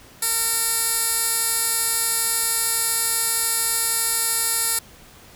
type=tone with band-pass filter; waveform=15% pulse; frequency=456.4 Hz; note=A#4; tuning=37 cents flat; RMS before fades=-22 dBFS; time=0.22-4.79 s; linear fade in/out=5 ms; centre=11000 Hz; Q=1.8; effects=pink hiss -47 dBFS RMS until 5.35 s